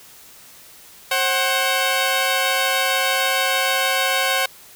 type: tone pair together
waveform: 10% pulse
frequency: 535 / 750.3 Hz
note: C5 / F#5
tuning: +38 / +24 cents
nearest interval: tritone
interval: 586 cents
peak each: -12 dBFS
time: 1.11-4.46 s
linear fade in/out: 5 ms
effects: white hiss -45 dBFS RMS until 4.75 s